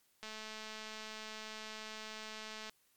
click train, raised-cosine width 0.2 ms, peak -29 dBFS, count 536, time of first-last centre 0.23-2.695 s, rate 217 Hz, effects white hiss -73 dBFS RMS until 2.96 s + MP3 96 kbps

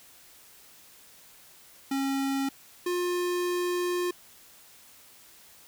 square tone pair in turn, 272.4 / 355.2 Hz, C#4 / F4, -30 / +29 cents, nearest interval perfect fourth, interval 459 cents, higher second, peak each -27 dBFS, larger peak neither, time 1.91-2.49 / 2.86-4.11 s, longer second, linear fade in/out 5 ms, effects white hiss -54 dBFS RMS until 5.67 s

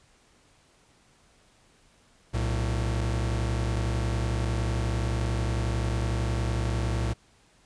45% pulse tone pair together, 61.74 / 112.38 Hz, B1 / A2, 0 / +37 cents, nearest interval minor seventh, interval 1037 cents, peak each -28 dBFS, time 2.33-7.14 s, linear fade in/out 20 ms, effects pink hiss -61 dBFS RMS until 7.65 s + resampled to 22050 Hz

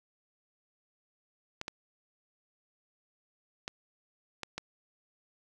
clicks, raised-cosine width 0.2 ms, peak -19 dBFS, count 5, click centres 1.614 / 1.681 / 3.679 / 4.433 / 4.58 s, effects none

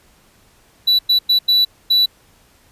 triangle tone bursts at uneven times, 3951 Hz, B7, in tune, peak -9 dBFS, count 5, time 0.87-0.99 / 1.09-1.19 / 1.29-1.39 / 1.48-1.65 / 1.9-2.06 s, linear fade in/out 10 ms, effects pink hiss -53 dBFS RMS until 2.71 s + resampled to 32000 Hz

